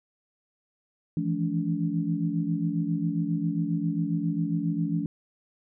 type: tone cluster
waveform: sine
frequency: 162 / 169.4 / 214.7 / 286.9 Hz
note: E3 / E3 / A3 / D4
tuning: -30 / +48 / -42 / -40 cents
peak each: -31 / -28 / -33 / -30 dBFS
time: 1.17-5.06 s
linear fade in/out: 2 ms
effects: none